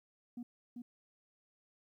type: tone with echo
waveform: sine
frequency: 241.5 Hz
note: B3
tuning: 39 cents flat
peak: -39 dBFS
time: 0.37-0.43 s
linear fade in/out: 5 ms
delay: 390 ms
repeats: 1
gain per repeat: -3 dB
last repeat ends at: 0.82 s
effects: tanh soft clip ceiling -39 dBFS + 13-bit